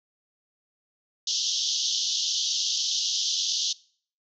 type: band-pass noise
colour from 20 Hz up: white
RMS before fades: -27 dBFS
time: 1.27-3.73 s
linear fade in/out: 5 ms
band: 3000 to 6400 Hz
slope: 96 dB/octave
effects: noise-tail reverb RT60 0.5 s tail -22 dB re dry